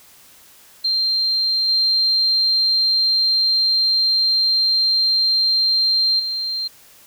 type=tone with level steps; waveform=sine; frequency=4168 Hz; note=C8; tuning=7 cents flat; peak=-16 / -14 / -21 dBFS; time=0.84-6.68 s; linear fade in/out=10 ms; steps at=1.68 / 6.19 s; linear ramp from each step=10 ms; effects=white hiss -48 dBFS RMS until 7.06 s